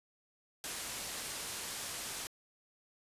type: low-pass noise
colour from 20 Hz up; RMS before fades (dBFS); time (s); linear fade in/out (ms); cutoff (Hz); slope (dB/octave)
white; -42; 0.64-2.27; 0; 11000; 24
effects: resampled to 32000 Hz